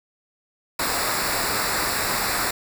pink noise with comb filter, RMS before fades -24 dBFS, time 0.79-2.51 s, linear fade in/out 5 ms, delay 0.32 ms, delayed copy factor -0.75, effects none

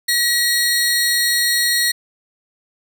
sawtooth tone pair together, 1913 / 4295 Hz, A#6 / C8, +44 / +44 cents, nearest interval octave + major second, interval 1400 cents, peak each -14 / -15 dBFS, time 0.08-1.92 s, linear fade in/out 10 ms, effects none

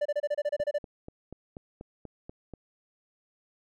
triangle tone bursts, 587.3 Hz, D5, in tune, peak -23 dBFS, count 11, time 0.01-0.785 s, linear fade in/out 10 ms, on 45 ms, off 28 ms
click train, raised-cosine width 2 ms, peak -28 dBFS, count 9, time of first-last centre 0.6-2.537 s, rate 4.13 Hz
effects none

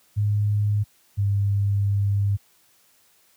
sine tone pair in turn, 103.83 / 100.47 Hz, G#2 / G2, 0 / +43 cents, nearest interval minor second, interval 57 cents, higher first, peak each -18 dBFS, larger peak neither, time 0.16-0.84 / 1.17-2.37 s, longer second, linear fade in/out 20 ms, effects white hiss -60 dBFS RMS until 3.36 s + high-pass 60 Hz 12 dB/octave

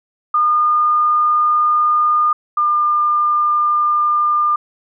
sine tone pair in turn, 1216 / 1202 Hz, D#6 / D6, -40 / +40 cents, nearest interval unison, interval 20 cents, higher first, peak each -11 / -12 dBFS, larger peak first, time 0.34-2.33 / 2.57-4.56 s, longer neither, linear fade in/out 5 ms, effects none

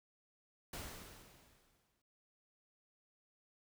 pink noise with exponential decay, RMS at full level -44 dBFS, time 0.73-2.02 s, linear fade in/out 5 ms, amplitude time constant 280 ms, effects none

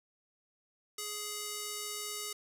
square tone with band-pass filter, 417.6 Hz, G#4, 10 cents sharp, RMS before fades -40 dBFS, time 0.98-2.33 s, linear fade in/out 5 ms, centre 8500 Hz, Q 0.82, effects 11-bit

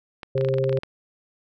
clicks, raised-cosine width 0.3 ms, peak -19 dBFS, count 12, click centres 0.232 / 0.379 / 0.411 / 0.448 / 0.487 / 0.54 / 0.584 / 0.641 / 0.694 / 0.728 / 0.773 / 0.834 s
harmonic tone, 132.9 Hz, C3, 27 cents sharp, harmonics 1 / 3 / 4, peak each -24 / -24 / -24 dBFS, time 0.35-0.79 s, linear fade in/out 5 ms
effects none

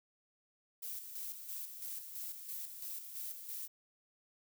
violet noise with tremolo, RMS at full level -43 dBFS, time 0.82-3.68 s, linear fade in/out 10 ms, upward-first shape square, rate 3 Hz, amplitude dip 50%, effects none

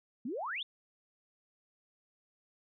sine exponential sweep, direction up, 214 to 3729 Hz, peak -35 dBFS, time 0.25-0.63 s, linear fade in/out 5 ms, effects none

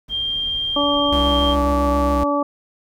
brown noise, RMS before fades -38 dBFS, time 0.08-1.73 s, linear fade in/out 5 ms
sine tone, 3189 Hz, G7, 29 cents sharp, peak -20 dBFS, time 0.09-1.56 s, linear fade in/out 50 ms
harmonic tone, 287.6 Hz, D4, 36 cents flat, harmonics 1 / 2 / 3 / 4, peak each -21 / -21 / -26 / -22 dBFS, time 0.76-2.43 s, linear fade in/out 5 ms
square tone with vibrato, 66.1 Hz, C2, 18 cents sharp, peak -21 dBFS, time 1.12-2.24 s, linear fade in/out 5 ms, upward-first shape sine, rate 7.3 Hz, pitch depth 64 cents each way
effects none

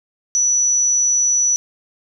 sine tone, 5920 Hz, F#8, in tune, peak -13 dBFS, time 0.35-1.56 s, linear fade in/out 0 ms, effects none

